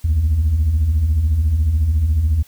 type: beating tone pair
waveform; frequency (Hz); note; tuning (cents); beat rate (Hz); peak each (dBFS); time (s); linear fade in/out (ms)
sine; 66 / 80; C2 / D#2; +16 / +49; 14; -20 / -12; 0.04-2.43; 10
effects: tanh soft clip ceiling -10 dBFS + white hiss -50 dBFS RMS until 2.47 s

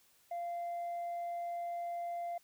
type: tone with tanh clipping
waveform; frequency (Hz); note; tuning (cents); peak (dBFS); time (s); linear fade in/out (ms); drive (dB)
sine; 692; F5; -16; -37; 0.31-2.38; 5; 1
effects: white hiss -68 dBFS RMS until 2.43 s

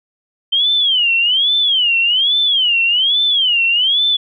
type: tone with vibrato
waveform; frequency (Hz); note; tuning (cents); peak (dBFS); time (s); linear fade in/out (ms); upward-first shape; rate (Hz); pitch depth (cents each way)
sine; 3099; G7; -21; -11; 0.52-4.17; 10; sine; 1.2; 230
effects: none

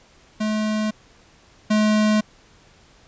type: tone pair in turn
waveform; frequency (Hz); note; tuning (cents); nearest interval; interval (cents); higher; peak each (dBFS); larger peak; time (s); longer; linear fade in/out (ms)
square; 214.7 / 213.5; A3 / G#3; -42 / +48; unison; 10; first; -21 / -16; second; 0.4-0.91 / 1.7-2.21; neither; 10
effects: pink hiss -53 dBFS RMS until 3.07 s + resampled to 16000 Hz

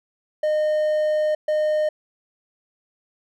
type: tone bursts at uneven times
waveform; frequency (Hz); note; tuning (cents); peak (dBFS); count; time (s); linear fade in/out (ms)
triangle; 612; D#5; -29; -16; 2; 0.43-1.35 / 1.48-1.89; 5
effects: none

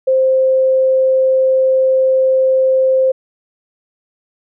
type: tone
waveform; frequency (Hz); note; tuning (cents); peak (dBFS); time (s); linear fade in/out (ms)
sine; 524; C5; +2; -9; 0.07-3.12; 10
effects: none

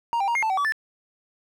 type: tone with pitch steps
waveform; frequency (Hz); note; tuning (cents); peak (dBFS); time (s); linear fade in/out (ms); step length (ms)
triangle; 935 / 791 / 939 / 2134 / 881 / 763 / 1145 / 1759; A#5 / G5 / A#5 / C7 / A5 / G5 / D6 / A6; +5 / +15 / +12 / +34 / +2 / -47 / -44 / -1; -19; 0.13-0.722; 0; 74
effects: none

